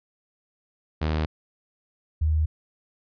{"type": "tone pair in turn", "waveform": ["sawtooth", "sine"], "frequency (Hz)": [77.78, 77.78], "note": ["D#2", "D#2"], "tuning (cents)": [0, 0], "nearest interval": "unison", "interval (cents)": 0, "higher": "neither", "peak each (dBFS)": -19, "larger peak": "neither", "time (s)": [[1.01, 1.26], [2.21, 2.46]], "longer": "neither", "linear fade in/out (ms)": 10, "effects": ["resampled to 11025 Hz"]}